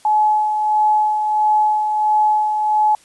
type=tone with tremolo; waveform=sine; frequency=852 Hz; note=G#5; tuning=44 cents sharp; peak=-11 dBFS; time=0.05-2.95 s; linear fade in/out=2 ms; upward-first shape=sine; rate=1.5 Hz; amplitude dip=45%; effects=white hiss -50 dBFS RMS until 3.04 s + resampled to 24000 Hz